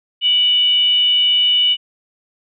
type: tone with frequency modulation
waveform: sine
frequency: 2951 Hz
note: F#7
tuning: 5 cents flat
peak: -11 dBFS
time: 0.21-1.77 s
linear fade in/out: 50 ms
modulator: 647 Hz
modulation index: 0.2
effects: none